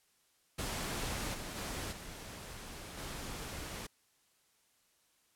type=noise with level steps; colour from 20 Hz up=pink; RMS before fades=-38 / -43 / -40 / -47 / -43 dBFS; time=0.58-3.87 s; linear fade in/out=10 ms; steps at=1.33 / 1.55 / 1.91 / 2.97 s; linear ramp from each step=20 ms; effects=white hiss -72 dBFS RMS until 5.35 s + low-pass 12000 Hz 12 dB/octave